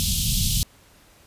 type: band-stop noise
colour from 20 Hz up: pink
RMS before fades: -22 dBFS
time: 0-0.63 s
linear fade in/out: 0 ms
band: 200 to 3000 Hz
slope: 48 dB/octave
effects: pink hiss -54 dBFS RMS until 1.26 s + resampled to 32000 Hz